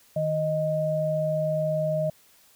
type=tone pair together; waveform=sine; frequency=155.71 / 622.3 Hz; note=D#3 / D#5; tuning=+2 / 0 cents; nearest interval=2 octaves; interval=2398 cents; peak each=-28 / -24 dBFS; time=0.16-2.1 s; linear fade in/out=5 ms; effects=white hiss -58 dBFS RMS until 2.55 s